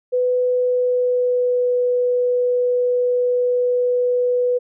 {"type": "tone with pitch glide", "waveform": "sine", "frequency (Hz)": [498.7, 493.5], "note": ["B4", "B4"], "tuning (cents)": [17, -1], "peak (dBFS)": -15, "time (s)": [0.12, 4.59], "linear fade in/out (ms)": 20, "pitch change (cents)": -18, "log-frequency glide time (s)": [0.44, 1.75], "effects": []}